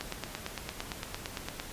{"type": "click train", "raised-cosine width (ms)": 0.2, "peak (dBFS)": -17, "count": 15, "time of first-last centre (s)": [0.01, 1.599], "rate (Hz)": 8.81, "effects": ["pink hiss -44 dBFS RMS until 1.72 s", "resampled to 32000 Hz"]}